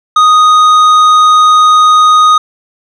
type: tone with tanh clipping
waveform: sine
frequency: 1244 Hz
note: D#6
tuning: 1 cent flat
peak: -4 dBFS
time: 0.16-2.38 s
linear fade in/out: 5 ms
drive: 9 dB
effects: none